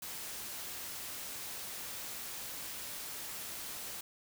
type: noise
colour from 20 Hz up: white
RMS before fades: -43 dBFS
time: 0.02-4.01 s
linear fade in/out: 5 ms
effects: none